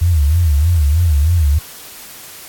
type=tone with vibrato; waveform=sine; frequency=78.8 Hz; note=D#2; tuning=23 cents sharp; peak=-9 dBFS; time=0.01-1.59 s; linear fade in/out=10 ms; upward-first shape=sine; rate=3.2 Hz; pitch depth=190 cents each way; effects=white hiss -35 dBFS RMS until 2.48 s + AAC 64 kbps